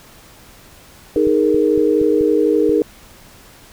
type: chord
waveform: sine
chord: D# suspended fourth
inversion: none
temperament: just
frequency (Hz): 311.1 / 414.8 / 466.7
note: D#4 / G#4 / A#4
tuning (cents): 0 / -2 / +2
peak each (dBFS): -16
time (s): 1.16-2.82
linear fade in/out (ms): 2
type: clicks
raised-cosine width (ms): 5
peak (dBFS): -18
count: 7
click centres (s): 1.162 / 1.271 / 1.545 / 1.777 / 2.015 / 2.21 / 2.694
effects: pink hiss -44 dBFS RMS until 3.72 s